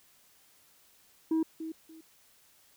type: tone with echo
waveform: sine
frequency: 321 Hz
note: E4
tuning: 46 cents flat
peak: -22 dBFS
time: 1.31-1.43 s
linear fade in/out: 5 ms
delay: 290 ms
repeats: 2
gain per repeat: -13 dB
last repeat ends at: 2.01 s
effects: tanh soft clip ceiling -24 dBFS + white hiss -63 dBFS RMS until 2.76 s